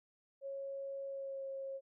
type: tone with pitch glide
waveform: sine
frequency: 549 to 541.4 Hz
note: C#5 to C#5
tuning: -17 to -41 cents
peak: -40 dBFS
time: 0.41-1.81 s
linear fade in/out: 50 ms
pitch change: -24 cents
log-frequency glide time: 1.07-1.45 s
effects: none